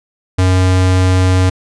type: tone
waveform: square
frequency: 92.5 Hz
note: F#2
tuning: in tune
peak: -9 dBFS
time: 0.38-1.5 s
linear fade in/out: 10 ms
effects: resampled to 22050 Hz